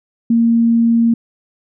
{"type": "tone", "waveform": "sine", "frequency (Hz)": 231.4, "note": "A#3", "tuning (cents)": -13, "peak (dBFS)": -9, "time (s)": [0.3, 1.14], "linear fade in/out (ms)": 5, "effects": []}